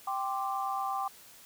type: chord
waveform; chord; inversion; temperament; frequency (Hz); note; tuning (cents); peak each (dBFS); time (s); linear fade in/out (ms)
sine; G suspended fourth; none; equal; 784 / 1046.5 / 1174.7; G5 / C6 / D6; 0 / 0 / 0; -33 / -37 / -35; 0.07-1.08; 5
effects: white hiss -54 dBFS RMS until 1.45 s